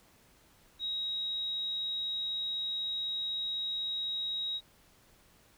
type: tone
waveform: sine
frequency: 3806 Hz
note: A#7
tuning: 35 cents sharp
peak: -32 dBFS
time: 0.79-4.61 s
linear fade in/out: 50 ms
effects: pink hiss -63 dBFS RMS until 5.57 s